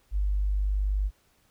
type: tone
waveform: sine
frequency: 49.77 Hz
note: G1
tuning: 27 cents sharp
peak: -23 dBFS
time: 0.11-1.11 s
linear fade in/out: 50 ms
effects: pink hiss -66 dBFS RMS until 1.5 s